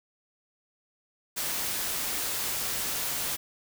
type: noise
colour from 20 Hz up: white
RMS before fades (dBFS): -31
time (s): 1.36-3.37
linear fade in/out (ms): 20
effects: none